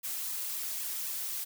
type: noise with flanger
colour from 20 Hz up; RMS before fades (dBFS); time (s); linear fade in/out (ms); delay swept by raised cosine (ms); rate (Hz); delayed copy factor
blue; -36; 0.03-1.45; 20; 1.3 to 4.4; 3.8; -0.9
effects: none